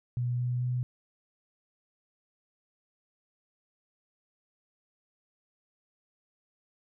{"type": "tone with pitch steps", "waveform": "sine", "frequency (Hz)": [122.4, 123.47, 124.54], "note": ["B2", "B2", "B2"], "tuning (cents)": [-15, 0, 15], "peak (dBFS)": -27, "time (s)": [0.17, 0.83], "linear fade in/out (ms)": 0, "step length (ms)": 220, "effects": []}